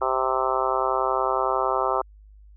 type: harmonic tone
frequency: 130.81 Hz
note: C3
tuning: in tune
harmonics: 3 / 4 / 5 / 6 / 7 / 8 / 9 / 10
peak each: -29 / -29 / -29 / -29 / -29 / -29 / -29 / -29 dBFS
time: 0.01-2.02 s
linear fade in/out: 10 ms
effects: added 51 Hz sine -46 dBFS peak until 2.56 s